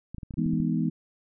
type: clicks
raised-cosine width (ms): 5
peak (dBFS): -25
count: 9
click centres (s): 0.146 / 0.183 / 0.232 / 0.308 / 0.34 / 0.385 / 0.461 / 0.535 / 0.603
type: chord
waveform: sine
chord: E major seventh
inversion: none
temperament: equal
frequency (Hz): 164.81 / 207.7 / 246.9 / 311.1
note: E3 / G#3 / B3 / D#4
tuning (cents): 0 / 0 / 0 / 0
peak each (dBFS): -27 / -30 / -28 / -32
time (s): 0.37-0.9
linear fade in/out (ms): 10
effects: none